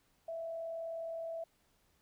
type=tone with frequency modulation; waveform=sine; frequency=660 Hz; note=E5; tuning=2 cents sharp; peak=-38 dBFS; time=0.28-1.44 s; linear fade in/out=5 ms; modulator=39.2 Hz; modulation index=0.28; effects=pink hiss -73 dBFS RMS until 2.01 s